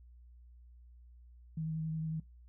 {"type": "tone with vibrato", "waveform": "sine", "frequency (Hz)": 159.1, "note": "D#3", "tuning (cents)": 39, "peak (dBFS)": -34, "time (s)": [1.57, 2.2], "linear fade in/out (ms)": 5, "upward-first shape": "sine", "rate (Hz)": 11, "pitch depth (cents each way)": 17, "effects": ["noise-tail reverb RT60 0.2 s tail -21 dB re dry", "added 60 Hz sine -54 dBFS peak until 2.48 s"]}